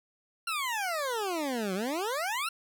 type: exponential two-way sweep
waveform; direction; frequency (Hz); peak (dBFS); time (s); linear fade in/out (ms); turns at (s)
20% pulse; down then up; 1398 to 180 to 1398; -25; 0.47-2.49; 5; 1.74
effects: none